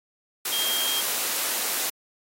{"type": "tone in noise", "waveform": "sine", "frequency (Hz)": 3220, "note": "G7", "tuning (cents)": 46, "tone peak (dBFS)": -26, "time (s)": [0.52, 1.01], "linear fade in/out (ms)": 5, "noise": "white", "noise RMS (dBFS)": -27, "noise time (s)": [0.45, 1.9], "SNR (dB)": -2, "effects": ["high-pass 300 Hz 12 dB/octave", "AAC 48 kbps"]}